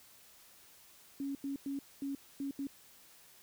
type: tone bursts at uneven times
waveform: sine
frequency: 277.2 Hz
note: C#4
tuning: in tune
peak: -35 dBFS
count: 6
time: 1.2-1.35 / 1.44-1.56 / 1.66-1.79 / 2.02-2.15 / 2.4-2.51 / 2.59-2.67 s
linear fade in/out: 2 ms
effects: white hiss -60 dBFS RMS until 3.42 s